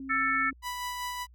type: tone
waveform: sine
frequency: 268.2 Hz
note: C4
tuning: 43 cents sharp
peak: -37 dBFS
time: 0-0.53 s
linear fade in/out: 2 ms
type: harmonic tone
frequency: 442.3 Hz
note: A4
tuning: 9 cents sharp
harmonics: 3 / 4 / 5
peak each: -28 / -29 / -30 dBFS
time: 0.09-0.51 s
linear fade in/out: 20 ms
type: tone with tremolo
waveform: sawtooth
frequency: 987.8 Hz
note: B5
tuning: in tune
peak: -28 dBFS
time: 0.62-1.27 s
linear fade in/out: 50 ms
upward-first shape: sine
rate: 5.2 Hz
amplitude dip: 30%
effects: added 60 Hz sine -52 dBFS peak until 1.34 s